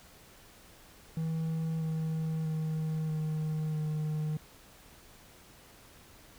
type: tone with pitch steps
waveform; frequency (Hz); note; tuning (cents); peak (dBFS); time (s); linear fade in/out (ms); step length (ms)
triangle; 161.3 / 159.36 / 157.43 / 155.54 / 153.66; E3 / D#3 / D#3 / D#3 / D#3; -37 / +42 / +21 / 0 / -21; -28; 1.17-4.37; 2; 640
effects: pink hiss -56 dBFS RMS until 6.38 s